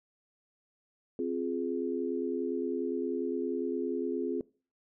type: chord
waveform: sine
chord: F minor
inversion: second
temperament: just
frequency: 261.9 / 349.2 / 419.1 Hz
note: C4 / F4 / Ab4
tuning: +2 / 0 / +16 cents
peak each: -34 dBFS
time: 1.19-4.41 s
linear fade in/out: 2 ms
effects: noise-tail reverb RT60 0.4 s tail -22 dB re dry